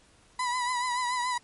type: tone with vibrato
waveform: 35% pulse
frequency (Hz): 989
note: B5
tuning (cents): +2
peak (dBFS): -25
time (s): 0.39-1.38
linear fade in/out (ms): 5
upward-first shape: triangle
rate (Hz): 7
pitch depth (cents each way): 58
effects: pink hiss -60 dBFS RMS until 1.43 s + MP3 48 kbps